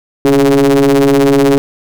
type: ring-modulated tone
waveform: square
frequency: 68.2 Hz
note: C#2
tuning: 28 cents flat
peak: -4 dBFS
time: 0.25-1.58 s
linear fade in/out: 0 ms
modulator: 349 Hz
effects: none